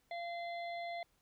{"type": "harmonic tone", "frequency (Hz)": 688, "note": "F5", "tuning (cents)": -26, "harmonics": [1, 3, 5, 6], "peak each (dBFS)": [-40, -47, -55, -57], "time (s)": [0.11, 1.03], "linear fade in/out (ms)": 2, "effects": ["pink hiss -75 dBFS RMS until 1.21 s"]}